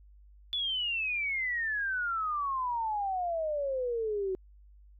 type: exponential sweep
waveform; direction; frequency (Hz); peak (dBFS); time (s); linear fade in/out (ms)
sine; down; 3475 to 370; -29; 0.53-4.35; 0
effects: added 50 Hz sine -53 dBFS peak until 4.99 s